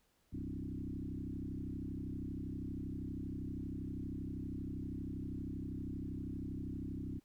sine tone with frequency modulation, 178.5 Hz, F3, 38 cents sharp, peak -39 dBFS, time 0.32-7.2 s, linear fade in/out 20 ms, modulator 32.6 Hz, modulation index 4.1, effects pink hiss -75 dBFS RMS until 7.24 s

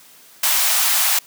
white high-pass noise, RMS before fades -17 dBFS, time 0.43-1.19 s, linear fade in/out 5 ms, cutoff 650 Hz, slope 48 dB/octave, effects white hiss -47 dBFS RMS until 1.26 s + high-pass 150 Hz 12 dB/octave

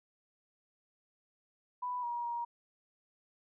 sine tone with pitch steps, 990 / 953 / 946 Hz, B5 / A#5 / A#5, +4 / +38 / +25 cents, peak -34 dBFS, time 1.82-2.45 s, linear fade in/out 10 ms, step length 210 ms, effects none

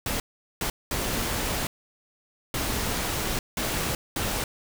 pink noise bursts at uneven times, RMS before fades -28 dBFS, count 6, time 0.06-0.2 / 0.61-0.7 / 0.91-1.67 / 2.54-3.39 / 3.57-3.95 / 4.16-4.44 s, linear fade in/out 2 ms, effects none

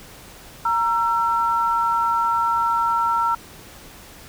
sine tone pair together, 932.3 / 1345.3 Hz, A#5 / E6, 0 / +35 cents, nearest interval tritone, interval 635 cents, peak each -20 dBFS, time 0.65-3.35 s, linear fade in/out 5 ms, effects pink hiss -43 dBFS RMS until 4.28 s

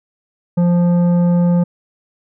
triangle tone with tanh clipping, 174.61 Hz, F3, in tune, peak -12 dBFS, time 0.57-1.64 s, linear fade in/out 10 ms, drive 14 dB, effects none

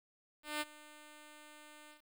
5% pulse tone with ADSR envelope, 300 Hz, D4, 37 cents sharp, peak -23 dBFS, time 0.43-2.02 s, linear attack 180 ms, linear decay 31 ms, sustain -20 dB, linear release 110 ms, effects 10-bit

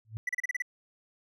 sine tone with exponential growth, 110 Hz, A2, in tune, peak -30 dBFS, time 0.05-0.17 s, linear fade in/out 0 ms, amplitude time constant 26 ms
triangle tone bursts, 1975.5 Hz, B6, in tune, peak -26 dBFS, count 7, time 0.27-0.622 s, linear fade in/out 5 ms, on 22 ms, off 33 ms
effects none

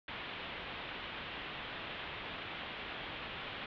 white low-pass noise, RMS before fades -44 dBFS, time 0.08-3.66 s, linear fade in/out 2 ms, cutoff 3500 Hz, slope 48 dB/octave, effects none

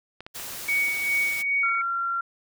clicks, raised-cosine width 0.3 ms, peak -23 dBFS, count 5, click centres 0.206 / 0.265 / 0.398 / 0.686 / 0.884 s
white noise, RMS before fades -36 dBFS, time 0.34-1.43 s, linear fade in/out 20 ms
sine tone with tremolo, 2240 Hz, C#7, 18 cents sharp, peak -20 dBFS, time 0.68-1.82 s, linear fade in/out 10 ms, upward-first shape sine, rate 2.5 Hz, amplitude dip 50%
sine tone, 1373 Hz, F6, 30 cents flat, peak -24 dBFS, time 1.63-2.21 s, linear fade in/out 5 ms
effects none

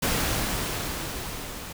pink noise with level ramp, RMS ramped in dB -24 to -38 dBFS, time 0.02-1.73 s, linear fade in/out 10 ms, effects none

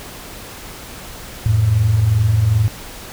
sine tone pair together, 87.11 / 109.7 Hz, F2 / A2, -4 / -5 cents, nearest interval major third, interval 399 cents, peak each -19 / -12 dBFS, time 1.46-2.68 s, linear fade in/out 0 ms, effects pink hiss -34 dBFS RMS until 3.12 s

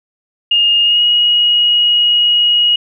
sine tone with pitch glide, 2838 to 2893 Hz, F7 to F#7, +27 to -40 cents, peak -8 dBFS, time 0.51-2.76 s, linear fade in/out 5 ms, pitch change +33 cents, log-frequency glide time 0.83-1.02 s, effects none

